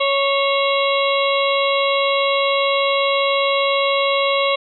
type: harmonic tone with a mistuned harmonic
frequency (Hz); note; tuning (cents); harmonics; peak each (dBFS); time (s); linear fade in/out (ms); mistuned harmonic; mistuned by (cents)
554.4; C#5; 0; 1 / 2 / 4 / 5 / 6 / 7; -18 / -21 / -24 / -25 / -26 / -26; 0-4.56; 10; 4; -33
effects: none